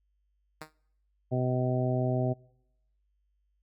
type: tone with exponential decay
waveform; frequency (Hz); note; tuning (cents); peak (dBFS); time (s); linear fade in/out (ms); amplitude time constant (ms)
5% pulse; 155.56; D#3; 0; -26; 0.61-0.73; 5; 24
type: harmonic tone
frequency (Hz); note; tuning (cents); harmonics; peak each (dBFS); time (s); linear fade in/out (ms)
126.8; B2; +46; 1 / 2 / 3 / 4 / 5 / 6; -28 / -33 / -34 / -40 / -33 / -40; 1.31-2.34; 20
effects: noise-tail reverb RT60 0.8 s tail -25 dB re dry + added 50 Hz sine -70 dBFS peak until 3.62 s